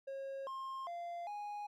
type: tone with pitch steps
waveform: triangle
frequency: 543 / 1064 / 691 / 827 Hz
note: C#5 / C6 / F5 / G#5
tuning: -36 / +29 / -19 / -8 cents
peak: -39 dBFS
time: 0.07-1.67 s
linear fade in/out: 10 ms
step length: 400 ms
effects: none